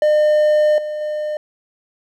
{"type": "tone with level steps", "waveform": "triangle", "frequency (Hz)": 605, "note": "D#5", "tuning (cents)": -49, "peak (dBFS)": [-9, -20, -18], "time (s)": [0.02, 1.37], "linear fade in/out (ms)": 2, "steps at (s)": [0.78, 1.01], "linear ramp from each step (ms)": 2, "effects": []}